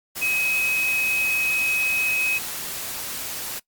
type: tone in noise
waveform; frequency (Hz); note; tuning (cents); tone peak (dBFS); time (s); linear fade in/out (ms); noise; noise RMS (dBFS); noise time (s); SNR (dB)
sine; 2543; D#7; +37; -20; 0.21-2.39; 20; white; -31; 0.15-3.6; +8
effects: noise-tail reverb RT60 0.1 s tail -21 dB re dry + Opus 48 kbps